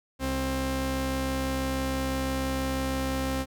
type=tone pair together; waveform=sawtooth; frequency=66.08 / 264.3 Hz; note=C2 / C4; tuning=+18 / +18 cents; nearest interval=2 octaves; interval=2400 cents; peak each=-27 / -24 dBFS; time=0.19-3.46 s; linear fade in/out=50 ms; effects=none